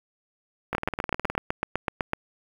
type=two click trains; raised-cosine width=0.5 ms; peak=-9 / -13 dBFS; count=12 / 13; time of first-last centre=0.75-2.134 / 0.73-1.352 s; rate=7.95 / 19.3 Hz; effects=7-bit